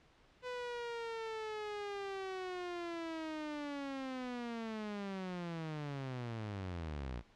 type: linear sweep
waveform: sawtooth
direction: down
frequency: 502 to 55.6 Hz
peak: -36 dBFS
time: 0.42-7.23 s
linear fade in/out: 50 ms
effects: pink hiss -66 dBFS RMS until 7.35 s + low-pass 4000 Hz 12 dB/octave